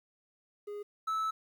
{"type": "tone pair in turn", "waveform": "triangle", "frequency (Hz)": [412.8, 1307.2], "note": ["G#4", "E6"], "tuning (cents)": [-10, -15], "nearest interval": "octave + minor sixth", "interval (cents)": 1995, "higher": "second", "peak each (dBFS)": [-36, -28], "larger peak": "second", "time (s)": [[0.67, 0.83], [1.07, 1.31]], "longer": "second", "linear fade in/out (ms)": 10, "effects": ["11-bit"]}